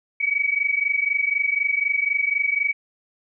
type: tone pair together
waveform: sine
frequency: 2256 / 2280 Hz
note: C#7 / C#7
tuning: +30 / +48 cents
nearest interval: unison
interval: 18 cents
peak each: -22 dBFS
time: 0.2-2.73 s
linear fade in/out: 10 ms
effects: none